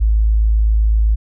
sine tone, 53.9 Hz, A1, 35 cents flat, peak -10 dBFS, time 0-1.16 s, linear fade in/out 20 ms, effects none

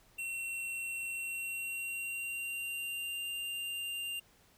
square tone with pitch glide, 2721 to 2791 Hz, F7 to F7, -46 to -2 cents, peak -37 dBFS, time 0.18-4.2 s, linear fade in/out 10 ms, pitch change +44 cents, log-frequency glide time 1.11-3.24 s, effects pink hiss -65 dBFS RMS until 4.57 s

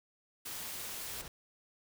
white noise, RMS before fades -42 dBFS, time 0.45-1.22 s, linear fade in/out 10 ms
pink noise with exponential growth, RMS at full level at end -45 dBFS, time 0.68-1.28 s, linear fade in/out 2 ms, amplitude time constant 130 ms
effects none

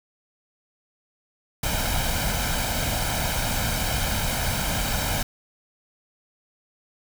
pink noise with comb filter, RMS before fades -25 dBFS, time 1.63-5.23 s, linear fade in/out 5 ms, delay 1.3 ms, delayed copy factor +0.65, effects none

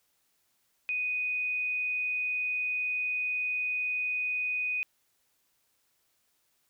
sine tone, 2489 Hz, D#7, in tune, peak -28 dBFS, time 0.89-4.83 s, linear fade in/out 0 ms, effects white hiss -73 dBFS RMS until 6.69 s

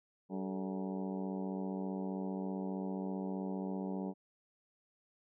harmonic tone with a mistuned harmonic, 95.2 Hz, F#2, 50 cents sharp, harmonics 2 / 3 / 4 / 5 / 6 / 7 / 8 / 9 / 10, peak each -38 / -43 / -46 / -47 / -50 / -53 / -52 / -53 / -56 dBFS, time 0.29-4.14 s, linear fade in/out 50 ms, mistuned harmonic 5, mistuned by -120 cents, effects none

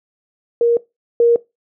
sine tone pair in turn, 470 / 470 Hz, A#4 / A#4, +14 / +14 cents, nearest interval unison, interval 0 cents, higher neither, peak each -10 / -8 dBFS, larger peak second, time 0.61-0.77 / 1.2-1.36 s, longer neither, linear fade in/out 2 ms, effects noise-tail reverb RT60 0.2 s tail -20 dB re dry

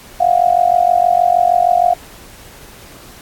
sine tone with amplitude modulation, 708 Hz, F5, 23 cents sharp, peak -5 dBFS, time 0.2-1.94 s, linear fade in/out 10 ms, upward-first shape sine, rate 46.4 Hz, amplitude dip 90%, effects pink hiss -39 dBFS RMS until 3.21 s + AAC 64 kbps

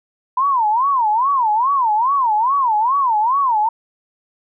sine tone with vibrato, 976 Hz, B5, 21 cents flat, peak -13 dBFS, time 0.37-3.69 s, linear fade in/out 5 ms, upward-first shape sine, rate 2.4 Hz, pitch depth 260 cents each way, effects none

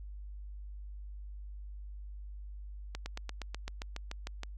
slowing click train, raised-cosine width 0.2 ms, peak -22 dBFS, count 12, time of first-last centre 2.95-4.433 s, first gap 110 ms, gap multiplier 1.04, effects added 50 Hz sine -42 dBFS peak until 4.57 s

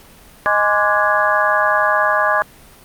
harmonic tone with a mistuned harmonic, 207.7 Hz, G#3, in tune, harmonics 3 / 4 / 5 / 6 / 7 / 8, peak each -19 / -21 / -20 / -19 / -23 / -17 dBFS, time 0.46-2.42 s, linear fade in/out 0 ms, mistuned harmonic 6, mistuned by -110 cents, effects pink hiss -44 dBFS RMS until 2.84 s + Opus 48 kbps

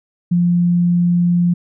sine tone, 174.61 Hz, F3, in tune, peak -11 dBFS, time 0.31-1.54 s, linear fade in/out 10 ms, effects none

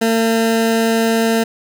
20% pulse tone, 226.4 Hz, A3, 50 cents sharp, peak -8 dBFS, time 0.01-1.44 s, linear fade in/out 10 ms, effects none

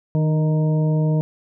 harmonic tone with a mistuned harmonic, 155.56 Hz, D#3, in tune, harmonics 1 / 2 / 3 / 4 / 6, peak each -16 / -28 / -29 / -30 / -38 dBFS, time 0.15-1.21 s, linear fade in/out 0 ms, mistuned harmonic 2, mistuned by -33 cents, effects none

